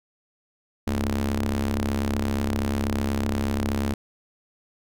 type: ring-modulated tone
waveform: sawtooth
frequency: 68.3 Hz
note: C#2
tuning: 25 cents flat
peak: -16 dBFS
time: 0.87-3.94 s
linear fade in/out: 5 ms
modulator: 153 Hz
effects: none